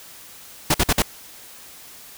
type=noise bursts; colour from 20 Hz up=pink; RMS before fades=-17 dBFS; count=4; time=0.7-1.022 s; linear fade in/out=5 ms; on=43 ms; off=50 ms; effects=white hiss -43 dBFS RMS until 2.17 s